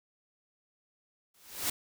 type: noise with exponential growth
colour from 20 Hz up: white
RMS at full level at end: -28 dBFS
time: 1.34-1.7 s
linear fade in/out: 5 ms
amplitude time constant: 78 ms
effects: none